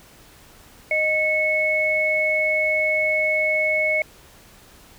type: tone pair together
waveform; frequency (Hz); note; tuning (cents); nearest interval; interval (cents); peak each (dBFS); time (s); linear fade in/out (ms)
sine; 619.5 / 2200; D#5 / C#7; -8 / -14; octave + minor seventh; 2194; -23 / -19; 0.91-4.02; 2
effects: pink hiss -49 dBFS RMS until 4.98 s